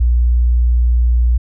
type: tone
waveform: sine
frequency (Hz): 59.8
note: A#1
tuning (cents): +45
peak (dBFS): -9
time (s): 0-1.38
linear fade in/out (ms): 10
effects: none